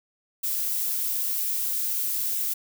violet noise, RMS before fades -27 dBFS, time 0.43-2.54 s, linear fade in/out 10 ms, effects none

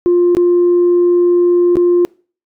sine tone with dropouts, 351.4 Hz, F4, 11 cents sharp, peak -6 dBFS, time 0.06-2.05 s, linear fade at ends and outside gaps 0 ms, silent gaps 0.35-0.369 / 1.756-1.769 s, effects noise-tail reverb RT60 0.4 s tail -26 dB re dry + tanh soft clip ceiling -5 dBFS

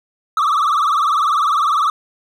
triangle tone with vibrato, 1217 Hz, D#6, 39 cents flat, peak -11 dBFS, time 0.37-1.9 s, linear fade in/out 2 ms, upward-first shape triangle, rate 20 Hz, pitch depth 180 cents each way, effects none

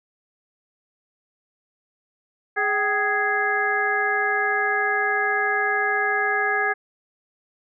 harmonic tone with a mistuned harmonic, 415.3 Hz, G#4, in tune, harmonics 1 / 2 / 3 / 4 / 5, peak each -28 / -26 / -29 / -22 / -29 dBFS, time 2.56-6.74 s, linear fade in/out 20 ms, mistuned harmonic 2, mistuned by -120 cents, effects none

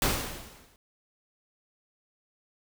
pink noise with exponential decay, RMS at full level -23 dBFS, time 0.02-0.76 s, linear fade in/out 1 ms, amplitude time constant 160 ms, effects none

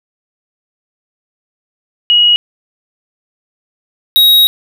sine / square tone pair in turn, 2900 / 3800 Hz, F#7 / A#7, -35 / +33 cents, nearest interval perfect fourth, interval 468 cents, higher second, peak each -5 dBFS, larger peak neither, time 2.1-2.36 / 4.16-4.47 s, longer second, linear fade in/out 0 ms, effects none

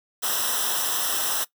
white noise with comb filter, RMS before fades -25 dBFS, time 0.22-1.45 s, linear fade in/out 20 ms, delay 0.44 ms, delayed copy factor -0.9, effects noise-tail reverb RT60 0.1 s tail -19 dB re dry

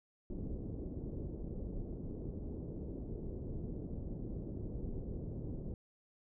pink low-pass noise, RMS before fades -42 dBFS, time 0.3-5.74 s, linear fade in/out 2 ms, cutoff 430 Hz, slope 24 dB/octave, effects none

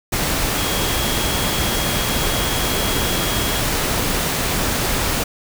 sine tone in noise, 3292 Hz, G#7, 16 cents flat, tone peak -28 dBFS, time 0.57-3.6 s, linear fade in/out 10 ms, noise pink, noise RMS -20 dBFS, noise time 0.12-5.24 s, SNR -11 dB, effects none

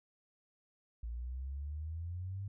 sine exponential sweep, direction up, 56.2 to 100.9 Hz, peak -38 dBFS, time 1.03-2.48 s, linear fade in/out 5 ms, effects none

